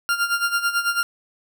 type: tone with tremolo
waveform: 40% pulse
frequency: 1396.9 Hz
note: F6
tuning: in tune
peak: -16 dBFS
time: 0.09-1.03 s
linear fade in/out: 0 ms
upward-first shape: sine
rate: 9.1 Hz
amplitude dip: 75%
effects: none